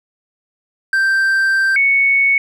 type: tone pair in turn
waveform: triangle / sine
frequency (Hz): 1568 / 2217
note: G6 / C#7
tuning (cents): 0 / 0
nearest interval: tritone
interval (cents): 600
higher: second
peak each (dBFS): -10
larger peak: neither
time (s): 0.93-1.76 / 1.76-2.38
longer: first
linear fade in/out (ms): 2
effects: none